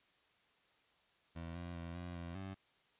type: tone with pitch steps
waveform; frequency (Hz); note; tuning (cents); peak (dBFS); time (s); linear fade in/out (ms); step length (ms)
20% pulse; 83.6 / 86.9 / 84.7 / 88.1 / 85.6 / 96; E2 / F2 / E2 / F2 / F2 / G2; +25 / -8 / +48 / +16 / -34 / -36; -39; 1.35-2.55; 20; 200
effects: white hiss -72 dBFS RMS until 2.99 s + resampled to 8000 Hz